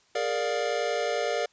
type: chord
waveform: square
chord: Bb dominant seventh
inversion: third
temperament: equal with one note detuned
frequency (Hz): 415.3 / 466.2 / 587.3 / 706.6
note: Ab4 / Bb4 / D5 / F5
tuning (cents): 0 / 0 / 0 / +20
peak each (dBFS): -35 / -31 / -31 / -33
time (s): 0.15-1.46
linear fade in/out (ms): 5
effects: white hiss -63 dBFS RMS until 1.52 s + resampled to 16000 Hz